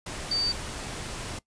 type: tone in noise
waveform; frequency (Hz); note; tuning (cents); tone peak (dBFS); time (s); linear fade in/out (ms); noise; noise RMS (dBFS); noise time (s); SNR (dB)
sine; 4614; D8; -31; -24; 0.31-0.52; 5; pink; -36; 0.06-1.39; +9
effects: noise-tail reverb RT60 0.1 s tail -20 dB re dry + resampled to 22050 Hz